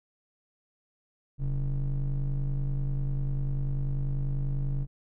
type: ring-modulated tone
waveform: triangle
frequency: 80 Hz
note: D#2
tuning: 49 cents sharp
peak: -21 dBFS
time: 1.38-4.87 s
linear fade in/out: 50 ms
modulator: 54.9 Hz
effects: none